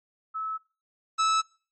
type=tone pair in turn; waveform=sine / 45% pulse; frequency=1300 / 1305.1 Hz; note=E6 / E6; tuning=-24 / -18 cents; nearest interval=unison; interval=6 cents; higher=second; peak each=-29 / -21 dBFS; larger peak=second; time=0.34-0.58 / 1.18-1.42 s; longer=neither; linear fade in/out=20 ms; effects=noise-tail reverb RT60 0.4 s tail -23 dB re dry + MP3 32 kbps